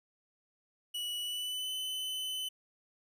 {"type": "tone with pitch glide", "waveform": "45% pulse", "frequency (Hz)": [2938, 3026], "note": ["F#7", "F#7"], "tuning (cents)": [-13, 38], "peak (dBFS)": -35, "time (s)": [0.94, 2.49], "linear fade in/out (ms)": 10, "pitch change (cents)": 51, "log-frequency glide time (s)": [1.2, 1.71], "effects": []}